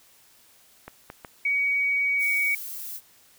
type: clicks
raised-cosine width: 0.5 ms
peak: -23 dBFS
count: 3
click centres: 0.88 / 1.101 / 1.248 s
type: tone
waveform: sine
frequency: 2256 Hz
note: C#7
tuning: 30 cents sharp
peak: -21 dBFS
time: 1.45-2.55 s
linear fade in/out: 5 ms
type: noise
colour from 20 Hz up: violet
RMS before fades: -36 dBFS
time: 2.18-3.01 s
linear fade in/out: 50 ms
effects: white hiss -57 dBFS RMS until 3.38 s